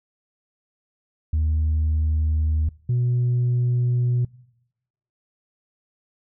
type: tone pair in turn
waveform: sine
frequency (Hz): 77.78 / 122.55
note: D#2 / B2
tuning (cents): 0 / -13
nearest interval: minor sixth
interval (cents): 787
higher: second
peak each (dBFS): -16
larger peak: neither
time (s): 1.33-2.69 / 2.89-4.25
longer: neither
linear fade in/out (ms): 5
effects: noise-tail reverb RT60 0.9 s tail -24 dB re dry + tanh soft clip ceiling -16 dBFS